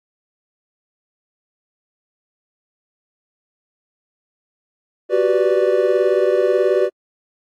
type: chord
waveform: triangle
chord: G major seventh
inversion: third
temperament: equal with one note detuned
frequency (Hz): 370 / 388.4 / 493.9 / 587.3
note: F#4 / G4 / B4 / D5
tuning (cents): 0 / -16 / 0 / 0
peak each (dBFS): -17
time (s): 5.09-6.9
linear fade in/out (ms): 50
effects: AAC 64 kbps